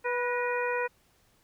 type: harmonic tone with a mistuned harmonic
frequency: 489.5 Hz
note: B4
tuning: 15 cents flat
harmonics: 1 / 2 / 3 / 4 / 5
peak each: -30 / -33 / -35 / -36 / -37 dBFS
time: 0.04-0.88 s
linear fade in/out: 20 ms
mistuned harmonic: 4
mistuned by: -56 cents
effects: pink hiss -66 dBFS RMS until 1.43 s